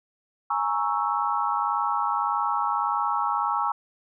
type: chord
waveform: sine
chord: A# half-diminished seventh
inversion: third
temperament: equal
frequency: 830.6 / 932.3 / 1108.7 / 1318.5 Hz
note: G#5 / A#5 / C#6 / E6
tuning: 0 / 0 / 0 / 0 cents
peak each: -28 dBFS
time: 0.5-3.72 s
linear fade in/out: 5 ms
effects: none